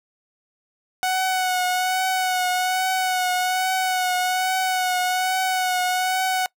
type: tone with vibrato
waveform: sawtooth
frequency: 740 Hz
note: F#5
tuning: in tune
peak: -16 dBFS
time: 1.03-6.46 s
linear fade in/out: 0 ms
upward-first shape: triangle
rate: 1.2 Hz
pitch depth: 32 cents each way
effects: noise-tail reverb RT60 0.1 s tail -23 dB re dry